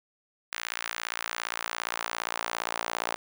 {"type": "tone with high-pass filter sweep", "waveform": "sawtooth", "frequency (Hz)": 57.4, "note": "A#1", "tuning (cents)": -26, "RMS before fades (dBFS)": -34, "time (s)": [0.52, 3.16], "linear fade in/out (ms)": 5, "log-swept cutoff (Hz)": [1700, 780], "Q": 1.2, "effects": []}